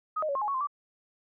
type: tone with pitch steps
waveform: sine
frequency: 1256 / 618 / 561 / 1071 / 838 / 1111 / 1043 / 1160 Hz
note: D#6 / D#5 / C#5 / C6 / G#5 / C#6 / C6 / D6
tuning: +16 / -12 / +21 / +40 / +15 / +4 / -6 / -22 cents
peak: -27 dBFS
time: 0.16-0.672 s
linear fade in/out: 10 ms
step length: 64 ms
effects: none